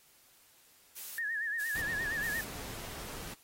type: noise bursts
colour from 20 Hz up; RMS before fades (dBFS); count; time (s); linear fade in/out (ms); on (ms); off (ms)
blue; -43; 3; 0.96-2.45; 10; 230; 400
type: tone with vibrato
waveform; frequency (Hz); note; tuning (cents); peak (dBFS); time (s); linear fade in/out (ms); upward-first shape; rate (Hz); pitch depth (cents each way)
sine; 1760; A6; 0; -32; 1.18-2.41; 2; sine; 8.6; 100
type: noise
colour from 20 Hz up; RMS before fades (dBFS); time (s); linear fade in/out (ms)
pink; -44; 1.75-3.34; 5
effects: white hiss -63 dBFS RMS until 3.43 s + AAC 48 kbps